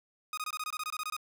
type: tone bursts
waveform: sawtooth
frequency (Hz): 1244.5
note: D#6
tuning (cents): 0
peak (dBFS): -30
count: 13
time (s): 0.33-1.166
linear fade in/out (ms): 2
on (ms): 44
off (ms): 22
effects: none